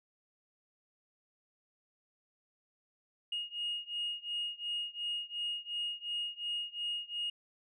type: beating tone pair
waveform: sine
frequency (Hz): 2863 / 2865.8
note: F7 / F7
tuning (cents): +42 / +44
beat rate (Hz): 2.8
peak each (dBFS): -37 / -38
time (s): 3.32-7.3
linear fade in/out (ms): 5
effects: tanh soft clip ceiling -29 dBFS